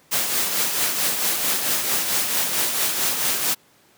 white noise with tremolo, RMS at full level -20 dBFS, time 0.11-3.55 s, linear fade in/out 20 ms, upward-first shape triangle, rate 4.5 Hz, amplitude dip 50%, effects pink hiss -56 dBFS RMS until 3.97 s + high-pass 150 Hz 12 dB/octave

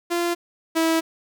sawtooth tone pair in turn, 345 / 325.6 Hz, F4 / E4, -21 / -21 cents, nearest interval minor second, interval 100 cents, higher first, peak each -17 / -14 dBFS, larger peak second, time 0.1-0.35 / 0.75-1.01 s, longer second, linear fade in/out 20 ms, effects none

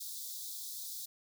white high-pass noise, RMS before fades -43 dBFS, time 0-1.06 s, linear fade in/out 10 ms, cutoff 3500 Hz, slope 96 dB/octave, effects none

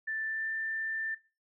sine tone with pitch glide, 1766 to 1781.4 Hz, A6 to A6, +6 to +21 cents, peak -32 dBFS, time 0.07-1.15 s, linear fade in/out 10 ms, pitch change +15 cents, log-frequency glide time 0.24-0.5 s, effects noise-tail reverb RT60 0.3 s tail -19 dB re dry

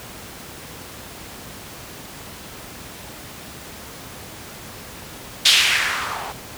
violet noise with low-pass filter sweep, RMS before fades -19 dBFS, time 5.45-6.33 s, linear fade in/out 10 ms, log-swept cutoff 3700 to 710 Hz, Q 2.1, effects pink hiss -37 dBFS RMS until 6.57 s + high-pass 60 Hz 12 dB/octave

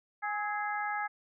harmonic tone with a mistuned harmonic, 415.3 Hz, G#4, in tune, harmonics 2 / 3 / 4 / 5, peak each -34 / -38 / -37 / -41 dBFS, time 0.22-1.08 s, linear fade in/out 20 ms, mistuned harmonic 3, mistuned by +47 cents, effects none

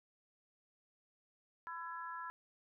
harmonic tone, 334.9 Hz, E4, 27 cents sharp, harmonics 3 / 4 / 5, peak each -45 / -47 / -49 dBFS, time 1.67-2.3 s, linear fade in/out 0 ms, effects none

